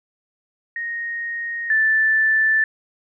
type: tone pair in turn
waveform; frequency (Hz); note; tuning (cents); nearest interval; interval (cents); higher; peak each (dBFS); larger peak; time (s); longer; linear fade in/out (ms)
sine; 1864.7 / 1760.9; A#6 / A6; 0 / +1; minor second; 99; first; -24 / -14; second; 0.76-1.7 / 1.7-2.64; neither; 2
effects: none